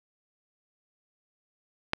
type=click; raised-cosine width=0.3 ms; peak=-9 dBFS; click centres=1.934 s; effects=none